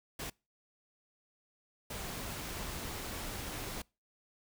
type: noise bursts at uneven times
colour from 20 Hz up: pink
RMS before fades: -41 dBFS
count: 2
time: 0.19-0.3 / 1.9-3.82 s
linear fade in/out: 5 ms
effects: noise-tail reverb RT60 0.3 s tail -26 dB re dry